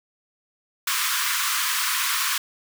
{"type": "high-pass noise", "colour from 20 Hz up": "pink", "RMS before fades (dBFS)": -24, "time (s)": [0.87, 2.38], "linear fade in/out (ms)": 5, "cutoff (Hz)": 1000, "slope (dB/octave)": 96, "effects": []}